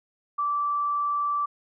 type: tone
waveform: sine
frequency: 1164 Hz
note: D6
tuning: 16 cents flat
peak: -23 dBFS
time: 0.38-1.46 s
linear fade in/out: 10 ms
effects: none